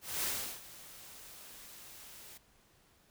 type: noise with ADSR envelope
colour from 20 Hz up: white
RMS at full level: -34 dBFS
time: 0.01-2.38 s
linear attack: 220 ms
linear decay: 370 ms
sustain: -18 dB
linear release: 10 ms
effects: pink hiss -67 dBFS RMS until 3.1 s